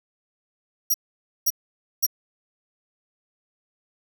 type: tone bursts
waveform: 15% pulse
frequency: 5710 Hz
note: F8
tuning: 37 cents sharp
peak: -12 dBFS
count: 3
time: 0.9-2.066 s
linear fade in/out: 10 ms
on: 42 ms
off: 520 ms
effects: none